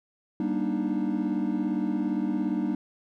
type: chord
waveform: triangle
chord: Eb major seventh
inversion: first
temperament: equal with one note detuned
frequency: 196 / 237.7 / 293.7 / 311.1 Hz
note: G3 / Bb3 / D4 / Eb4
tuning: 0 / +34 / 0 / 0 cents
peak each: -28 dBFS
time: 0.4-2.75 s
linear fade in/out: 2 ms
effects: tanh soft clip ceiling -16 dBFS